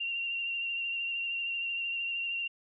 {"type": "tone with vibrato", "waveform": "sine", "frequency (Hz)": 2761, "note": "F7", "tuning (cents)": -20, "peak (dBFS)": -31, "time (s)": [0, 2.48], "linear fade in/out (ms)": 10, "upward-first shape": "triangle", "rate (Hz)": 13, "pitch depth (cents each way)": 29, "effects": []}